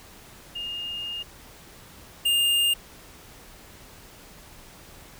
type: tone pair in turn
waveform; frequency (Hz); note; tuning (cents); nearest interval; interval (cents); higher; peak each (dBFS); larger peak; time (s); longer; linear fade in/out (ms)
sine / square; 2832 / 2817; F7 / F7; +23 / +14; unison; 9; first; -30 / -20; second; 0.55-1.23 / 2.25-2.74; first; 10
effects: pink hiss -48 dBFS RMS until 5.19 s